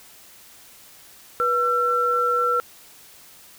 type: tone pair together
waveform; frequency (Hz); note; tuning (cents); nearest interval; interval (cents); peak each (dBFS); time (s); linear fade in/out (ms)
sine; 487.4 / 1348; B4 / E6; -23 / +38; octave + tritone; 1761; -24 / -19; 1.4-2.6; 0
effects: white hiss -48 dBFS RMS until 3.58 s